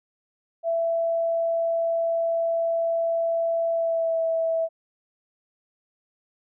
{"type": "tone with pitch glide", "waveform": "sine", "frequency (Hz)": [666, 655.3], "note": ["E5", "E5"], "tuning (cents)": [18, -10], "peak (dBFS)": -21, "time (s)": [0.63, 4.69], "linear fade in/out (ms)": 50, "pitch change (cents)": -28, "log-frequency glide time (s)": [3.72, 4.21], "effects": []}